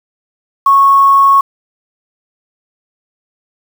sine tone with quantisation, 1102 Hz, C#6, 11 cents flat, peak -4 dBFS, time 0.66-1.41 s, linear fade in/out 5 ms, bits 5, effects none

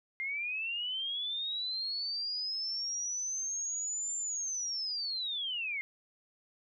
sine linear two-way sweep, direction up then down, 2093 to 7280 to 2093 Hz, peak -33 dBFS, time 0.2-5.81 s, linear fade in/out 0 ms, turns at 4.17 s, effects none

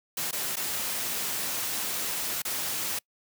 white noise with dropouts, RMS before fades -31 dBFS, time 0.17-2.99 s, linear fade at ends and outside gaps 5 ms, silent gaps 0.312-0.327 / 0.558-0.567 / 2.42-2.45 s, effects noise-tail reverb RT60 0.1 s tail -26 dB re dry + high-pass 100 Hz 12 dB/octave

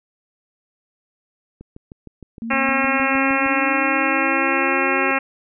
click train, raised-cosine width 3 ms, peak -25 dBFS, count 13, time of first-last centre 1.61-3.462 s, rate 6.48 Hz
sine linear sweep, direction up, 226.6 to 370 Hz, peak -25 dBFS, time 2.42-5.11 s, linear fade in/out 0 ms
harmonic tone, 270.1 Hz, C#4, 45 cents flat, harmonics 1 / 2 / 3 / 4 / 5 / 6 / 7 / 8 / 9 / 10, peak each -26 / -26 / -26 / -26 / -26 / -26 / -26 / -26 / -26 / -26 dBFS, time 2.5-5.19 s, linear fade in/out 10 ms
effects none

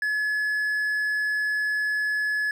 triangle tone, 1705 Hz, G#6, 45 cents sharp, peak -21 dBFS, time 0.02-2.51 s, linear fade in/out 2 ms, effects none

